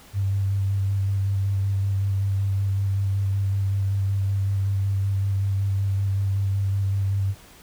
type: tone with vibrato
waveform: sine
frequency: 98.2 Hz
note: G2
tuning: 4 cents sharp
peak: -20 dBFS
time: 0.13-7.35 s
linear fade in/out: 50 ms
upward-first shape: square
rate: 5.3 Hz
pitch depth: 14 cents each way
effects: pink hiss -49 dBFS RMS until 7.62 s